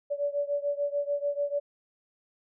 sine beating tone pair, 572 / 578.8 Hz, D5 / D5, -46 / -25 cents, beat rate 6.8 Hz, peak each -29 / -31 dBFS, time 0.1-1.6 s, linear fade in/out 20 ms, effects none

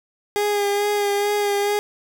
30% pulse tone with vibrato, 409.1 Hz, G#4, 26 cents flat, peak -16 dBFS, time 0.36-1.79 s, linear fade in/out 0 ms, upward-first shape sine, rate 2.3 Hz, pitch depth 23 cents each way, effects none

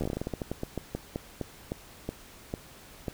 slowing click train, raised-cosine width 2 ms, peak -18 dBFS, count 22, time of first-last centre 0.01-3.082 s, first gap 12 ms, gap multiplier 1.21, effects pink hiss -51 dBFS RMS until 3.13 s

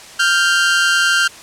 sawtooth tone pair together, 1396.9 / 1568 Hz, F6 / G6, 0 / 0 cents, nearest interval major second, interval 200 cents, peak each -11 dBFS, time 0.19-1.28 s, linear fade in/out 10 ms, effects white hiss -37 dBFS RMS until 1.42 s + low-pass 8000 Hz 12 dB/octave

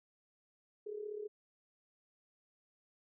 sine tone with amplitude modulation, 419.9 Hz, G#4, 19 cents sharp, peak -37 dBFS, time 0.86-1.28 s, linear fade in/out 10 ms, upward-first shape sine, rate 35.7 Hz, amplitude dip 70%, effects none

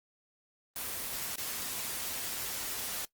white noise with dropouts, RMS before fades -37 dBFS, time 0.76-3.05 s, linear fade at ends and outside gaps 1 ms, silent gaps 1.358-1.381 s, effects noise-tail reverb RT60 0.1 s tail -20 dB re dry + Opus 24 kbps

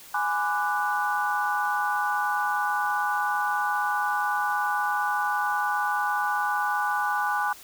sine chord, G# half-diminished seventh, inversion none, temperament equal with one note detuned, 830.6 / 1005.6 / 1174.7 / 1480 Hz, G#5 / B5 / D6 / F#6, 0 / +31 / 0 / 0 cents, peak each -27 / -31 / -30 / -28 dBFS, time 0.14-7.53 s, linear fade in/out 5 ms, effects white hiss -47 dBFS RMS until 7.63 s

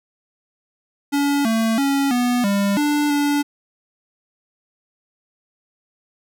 square tone with pitch steps, 284.3 / 224.6 / 277.5 / 245.1 / 200 / 294.1 / 289.1 Hz, C#4 / A3 / C#4 / B3 / G3 / D4 / D4, +44 / +36 / +2 / -13 / +35 / +3 / -27 cents, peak -17 dBFS, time 1.12-3.43 s, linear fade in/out 20 ms, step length 330 ms, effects none

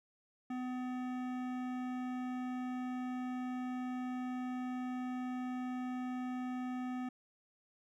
sine tone with hard clipping, 252.1 Hz, B3, 36 cents sharp, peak -39 dBFS, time 0.5-7.09 s, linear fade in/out 5 ms, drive 15 dB, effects none

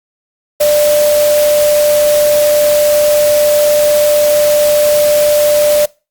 sine tone in noise, 593 Hz, D5, 17 cents sharp, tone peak -7 dBFS, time 0.6-5.86 s, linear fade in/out 10 ms, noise white, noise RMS -19 dBFS, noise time 0.6-5.86 s, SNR +9 dB, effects noise-tail reverb RT60 0.3 s tail -23 dB re dry + Opus 48 kbps

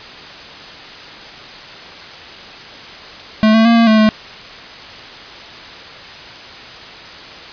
square tone with pitch steps, 217.1 / 223 / 232 / 230.3 / 218.2 / 216.2 Hz, A3 / A3 / A#3 / A#3 / A3 / A3, -23 / +23 / -8 / -21 / -14 / -30 cents, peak -8 dBFS, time 3.43-4.09 s, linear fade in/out 0 ms, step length 110 ms, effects white hiss -33 dBFS RMS until 7.52 s + resampled to 11025 Hz

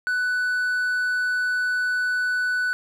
triangle tone, 1490 Hz, F#6, 12 cents sharp, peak -19 dBFS, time 0.07-2.73 s, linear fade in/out 0 ms, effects none

